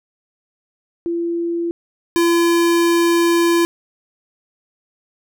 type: tone pair in turn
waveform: sine / square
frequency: 340 / 340 Hz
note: F4 / F4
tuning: -46 / -46 cents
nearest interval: unison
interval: 0 cents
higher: neither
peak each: -18 / -13 dBFS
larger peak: second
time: 1.06-1.71 / 2.16-3.65 s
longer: second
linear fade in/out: 0 ms
effects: none